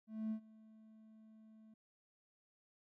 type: tone with ADSR envelope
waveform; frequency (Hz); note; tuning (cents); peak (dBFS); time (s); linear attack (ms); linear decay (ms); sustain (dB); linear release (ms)
triangle; 218.8; A3; -9; -33; 0.07-1.74; 240; 89; -24; 4
effects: tanh soft clip ceiling -32 dBFS